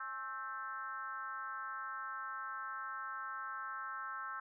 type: tone with frequency modulation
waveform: sine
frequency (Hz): 1318.5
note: E6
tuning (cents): 0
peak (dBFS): -40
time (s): 0-4.4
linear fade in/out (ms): 5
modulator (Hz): 241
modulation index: 1.2
effects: none